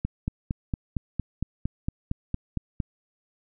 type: click train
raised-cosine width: 5 ms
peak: -14 dBFS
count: 13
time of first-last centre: 0.05-2.802 s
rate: 4.36 Hz
effects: none